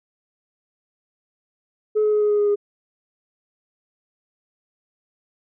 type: tone with pitch steps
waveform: sine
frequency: 427.4 / 424.4 / 421.5 / 418.6 / 415.7 / 412.8 / 410 Hz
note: G#4 / G#4 / G#4 / G#4 / G#4 / G#4 / G#4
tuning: +50 / +38 / +26 / +14 / +2 / -10 / -22 cents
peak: -14 dBFS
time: 1.95-2.559 s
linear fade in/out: 20 ms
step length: 87 ms
effects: tanh soft clip ceiling -13 dBFS